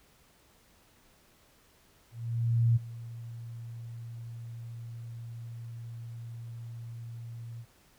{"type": "tone with ADSR envelope", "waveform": "sine", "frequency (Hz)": 116.54, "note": "A#2", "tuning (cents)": 0, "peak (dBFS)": -20, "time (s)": [2.11, 7.66], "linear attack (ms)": 650, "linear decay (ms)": 20, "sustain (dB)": -19, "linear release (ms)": 58, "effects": ["pink hiss -63 dBFS RMS until 7.98 s"]}